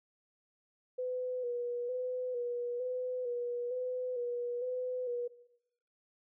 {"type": "tone with vibrato", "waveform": "sine", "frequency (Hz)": 493.4, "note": "B4", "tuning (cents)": -2, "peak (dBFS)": -33, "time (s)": [0.98, 5.28], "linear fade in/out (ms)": 10, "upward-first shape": "square", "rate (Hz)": 1.1, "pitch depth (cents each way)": 36, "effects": ["noise-tail reverb RT60 0.8 s tail -18 dB re dry"]}